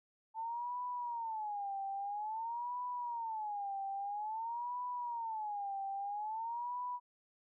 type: tone with vibrato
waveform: sine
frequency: 880 Hz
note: A5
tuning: in tune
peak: -37 dBFS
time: 0.34-7 s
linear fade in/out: 50 ms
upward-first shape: sine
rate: 0.5 Hz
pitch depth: 200 cents each way
effects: none

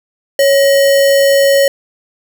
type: tone with sample-and-hold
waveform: sine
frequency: 554.4 Hz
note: C#5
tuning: in tune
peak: -6 dBFS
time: 0.39-1.68 s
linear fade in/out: 2 ms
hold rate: 2450 Hz
effects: none

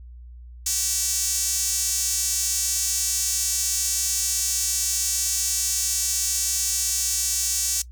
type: tone with high-pass filter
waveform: sawtooth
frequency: 384.4 Hz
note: G4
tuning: 34 cents flat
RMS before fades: -24 dBFS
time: 0.66-7.82 s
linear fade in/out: 5 ms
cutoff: 6600 Hz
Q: 2.3
effects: noise-tail reverb RT60 0.1 s tail -19 dB re dry + added 60 Hz sine -39 dBFS peak until 7.91 s

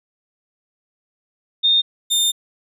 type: tone pair in turn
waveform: sine / sawtooth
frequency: 3657 / 3621 Hz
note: A#7 / A7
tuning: -34 / +49 cents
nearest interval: unison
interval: 17 cents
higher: first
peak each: -12 dBFS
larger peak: neither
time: 1.63-1.82 / 2.1-2.32 s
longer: second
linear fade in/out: 20 ms
effects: resampled to 32000 Hz

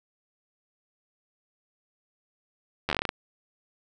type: slowing click train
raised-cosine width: 0.3 ms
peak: -10 dBFS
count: 10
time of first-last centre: 2.89-3.091 s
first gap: 11 ms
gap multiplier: 1.17
effects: none

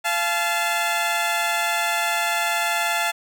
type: tone pair together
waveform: 15% pulse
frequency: 687.9 / 865 Hz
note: F5 / A5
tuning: -26 / -30 cents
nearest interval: major third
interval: 396 cents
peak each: -17 dBFS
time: 0.04-3.12 s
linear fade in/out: 20 ms
effects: none

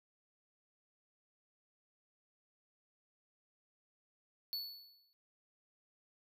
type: tone with exponential decay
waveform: square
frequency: 4435 Hz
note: C#8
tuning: in tune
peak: -36 dBFS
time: 4.53-5.13 s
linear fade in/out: 0 ms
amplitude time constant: 130 ms
effects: none

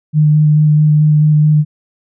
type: tone with vibrato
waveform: sine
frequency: 151.7 Hz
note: D#3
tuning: 44 cents flat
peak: -6 dBFS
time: 0.13-1.65 s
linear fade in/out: 50 ms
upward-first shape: square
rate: 4.6 Hz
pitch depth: 10 cents each way
effects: none

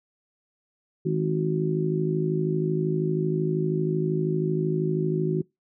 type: harmonic tone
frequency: 52.8 Hz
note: G#1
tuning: 29 cents sharp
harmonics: 3 / 4 / 5 / 6 / 7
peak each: -25 / -34 / -35 / -33 / -26 dBFS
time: 1.05-5.42 s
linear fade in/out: 10 ms
effects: noise-tail reverb RT60 0.2 s tail -24 dB re dry

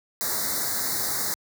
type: band-stop noise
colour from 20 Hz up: white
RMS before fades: -27 dBFS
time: 0.21-1.34 s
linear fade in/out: 0 ms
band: 2100 to 3800 Hz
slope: 96 dB/octave
effects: high-pass 80 Hz 12 dB/octave

